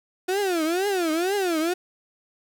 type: tone with vibrato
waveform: 35% pulse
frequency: 356.9 Hz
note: F4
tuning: 38 cents sharp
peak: -20 dBFS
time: 0.28-1.74 s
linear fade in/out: 10 ms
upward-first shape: triangle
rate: 2.1 Hz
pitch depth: 270 cents each way
effects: none